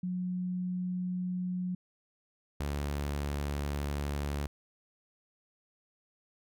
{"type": "tone pair in turn", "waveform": ["sine", "sawtooth"], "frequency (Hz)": [181.3, 71.95], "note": ["F#3", "D2"], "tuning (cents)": [-35, -35], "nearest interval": "octave + major third", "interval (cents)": 1600, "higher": "first", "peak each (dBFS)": [-31, -28], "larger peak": "second", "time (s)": [[0.03, 1.75], [2.6, 4.47]], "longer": "second", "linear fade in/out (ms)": 5, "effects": []}